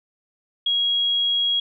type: tone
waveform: sine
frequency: 3300 Hz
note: G#7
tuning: 12 cents flat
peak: -18 dBFS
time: 0.66-1.6 s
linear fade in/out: 5 ms
effects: none